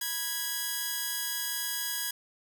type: tone pair together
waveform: 5% pulse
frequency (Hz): 984.2 / 1654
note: B5 / G#6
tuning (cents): -6 / -8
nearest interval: major sixth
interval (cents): 898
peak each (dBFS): -28 / -20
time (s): 0.01-2.11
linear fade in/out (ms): 5
effects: none